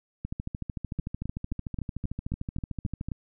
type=two click trains; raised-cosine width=5 ms; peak=-19 / -20 dBFS; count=9 / 39; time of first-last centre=0.99-3.118 / 0.25-3.086 s; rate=3.76 / 13.4 Hz; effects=none